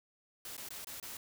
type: noise with dropouts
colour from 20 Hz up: white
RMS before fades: -45 dBFS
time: 0.45-1.17 s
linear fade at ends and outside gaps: 2 ms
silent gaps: 0.567-0.578 / 0.688-0.705 / 0.846-0.87 / 1-1.027 s
effects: none